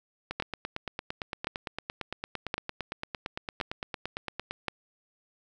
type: two click trains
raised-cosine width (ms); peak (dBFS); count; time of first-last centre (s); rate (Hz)
0.3; -17 / -13; 38 / 5; 0.31-4.51 / 0.4-4.683; 8.81 / 0.934
effects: none